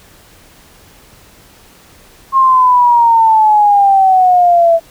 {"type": "exponential sweep", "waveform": "sine", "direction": "down", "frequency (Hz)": [1078, 659.3], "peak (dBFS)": -5, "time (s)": [2.32, 4.8], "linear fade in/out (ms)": 50, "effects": ["pink hiss -43 dBFS RMS until 4.9 s"]}